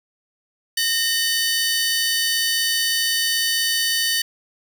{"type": "tone cluster", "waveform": "sawtooth", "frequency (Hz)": [1838, 2997, 4557], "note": ["A#6", "F#7", "C#8"], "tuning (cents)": [-25, 22, 47], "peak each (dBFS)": -20, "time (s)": [0.77, 4.22], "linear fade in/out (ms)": 5, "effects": []}